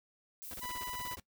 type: noise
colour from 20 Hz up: violet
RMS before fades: -46 dBFS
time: 0.42-1.15 s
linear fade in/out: 0 ms
type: noise bursts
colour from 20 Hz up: pink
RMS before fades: -47 dBFS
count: 12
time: 0.51-1.198 s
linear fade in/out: 0 ms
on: 28 ms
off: 32 ms
type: tone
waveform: sawtooth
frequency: 990 Hz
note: B5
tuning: 4 cents sharp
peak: -37 dBFS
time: 0.61-1.16 s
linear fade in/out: 20 ms
effects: noise-tail reverb RT60 0.1 s tail -19 dB re dry